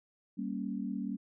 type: chord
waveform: sine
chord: G diminished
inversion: none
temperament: equal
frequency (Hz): 196 / 233.1 / 277.2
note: G3 / Bb3 / Db4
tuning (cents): 0 / 0 / 0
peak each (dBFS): -37 / -38 / -39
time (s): 0.37-1.17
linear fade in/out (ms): 20
effects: none